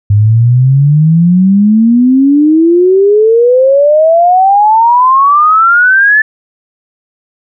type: exponential sweep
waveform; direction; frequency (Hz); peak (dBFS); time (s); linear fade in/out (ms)
sine; up; 100.7 to 1760; -3; 0.1-6.22; 5
effects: none